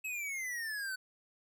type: exponential sweep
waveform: square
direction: down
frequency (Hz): 2600 to 1497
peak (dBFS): -37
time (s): 0.04-0.96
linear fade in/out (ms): 10
effects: none